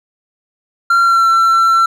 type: tone with pitch glide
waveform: triangle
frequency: 1376 to 1347.7 Hz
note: F6 to E6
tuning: -26 to +38 cents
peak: -6 dBFS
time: 0.9-1.86 s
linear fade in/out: 5 ms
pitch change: -36 cents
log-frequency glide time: 1.02-1.24 s
effects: none